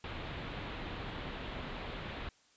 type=low-pass noise; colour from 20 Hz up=pink; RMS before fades=-42 dBFS; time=0.04-2.29 s; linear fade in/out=2 ms; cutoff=3900 Hz; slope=48 dB/octave; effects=white hiss -67 dBFS RMS until 2.56 s + resampled to 16000 Hz